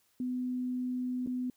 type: tone with dropouts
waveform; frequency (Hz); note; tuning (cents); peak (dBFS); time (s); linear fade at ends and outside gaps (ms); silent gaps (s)
sine; 251.1; B3; +29; -31; 0.2-1.5; 2; 1.263-1.272
effects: white hiss -71 dBFS RMS until 1.56 s